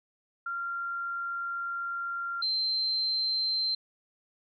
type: tone pair in turn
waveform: sine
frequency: 1384 / 4119 Hz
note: F6 / C8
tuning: -16 / -28 cents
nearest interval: octave + perfect fifth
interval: 1888 cents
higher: second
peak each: -31 / -26 dBFS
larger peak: second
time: 0.46-2.42 / 2.42-3.75 s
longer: first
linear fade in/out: 5 ms
effects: none